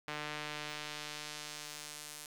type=tone with band-pass filter sweep; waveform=sawtooth; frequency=149.9 Hz; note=D3; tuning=36 cents sharp; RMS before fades=-44 dBFS; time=0.08-2.26 s; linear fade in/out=0 ms; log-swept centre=2100 to 9700 Hz; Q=0.8; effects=10-bit